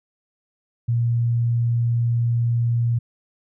sine tone, 118 Hz, A#2, 22 cents sharp, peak -17 dBFS, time 0.88-2.99 s, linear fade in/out 10 ms, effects none

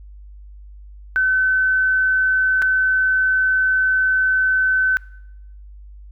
sine tone with dropouts, 1522 Hz, F#6, 48 cents sharp, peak -14 dBFS, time 1.16-4.97 s, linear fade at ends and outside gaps 0 ms, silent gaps 2.619-2.623 s, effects noise-tail reverb RT60 0.8 s tail -22 dB re dry + added 50 Hz sine -37 dBFS peak until 6.11 s

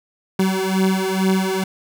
30% pulse beating tone pair, 188.7 / 190.9 Hz, F#3 / G3, +34 / -46 cents, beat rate 2.2 Hz, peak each -17 / -17 dBFS, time 0.39-1.64 s, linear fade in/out 5 ms, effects none

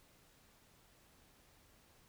silence, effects pink hiss -67 dBFS RMS until 2.08 s

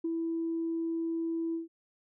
sine tone with ADSR envelope, 330 Hz, E4, 2 cents sharp, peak -27 dBFS, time 0.04-1.68 s, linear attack 8 ms, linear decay 24 ms, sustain -2 dB, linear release 140 ms, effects tanh soft clip ceiling -24 dBFS

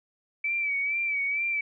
sine tone with vibrato, 2300 Hz, D7, 37 cents flat, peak -25 dBFS, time 0.44-1.61 s, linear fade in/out 5 ms, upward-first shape sine, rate 2.2 Hz, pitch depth 55 cents each way, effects none

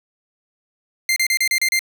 sawtooth tone bursts, 2093 Hz, C7, in tune, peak -12 dBFS, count 7, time 1.09-1.792 s, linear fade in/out 2 ms, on 72 ms, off 33 ms, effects none

